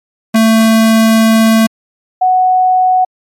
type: tone pair in turn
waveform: square / sine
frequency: 223 / 740.4 Hz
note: A3 / F#5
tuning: +23 / +1 cents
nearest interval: octave + major sixth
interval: 2078 cents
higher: second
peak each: -6 dBFS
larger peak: neither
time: 0.34-1.67 / 2.21-3.05 s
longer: first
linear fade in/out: 10 ms
effects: MP3 64 kbps